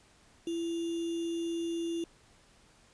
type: tone with sample-and-hold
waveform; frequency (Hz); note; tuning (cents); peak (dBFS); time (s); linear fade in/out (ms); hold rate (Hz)
sine; 335.5; E4; +31; -31; 0.47-2.04; 2; 3150
effects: pink hiss -62 dBFS RMS until 2.93 s + resampled to 22050 Hz